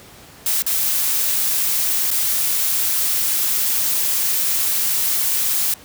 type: noise with dropouts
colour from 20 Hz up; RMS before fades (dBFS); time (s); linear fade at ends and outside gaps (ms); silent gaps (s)
blue; -19; 0.46-5.74; 2; 0.622-0.664 / 2.106-2.112
effects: pink hiss -43 dBFS RMS until 5.84 s + high-pass 60 Hz 12 dB/octave